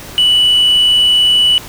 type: tone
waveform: sine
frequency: 2960 Hz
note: F#7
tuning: in tune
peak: -5 dBFS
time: 0.18-1.58 s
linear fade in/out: 0 ms
effects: tanh soft clip ceiling -5 dBFS + pink hiss -31 dBFS RMS until 1.68 s